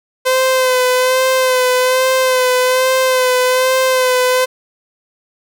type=tone with vibrato; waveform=sawtooth; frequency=512 Hz; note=C5; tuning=38 cents flat; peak=-7 dBFS; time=0.25-4.46 s; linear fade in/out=20 ms; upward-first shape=sine; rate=1.2 Hz; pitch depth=29 cents each way; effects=none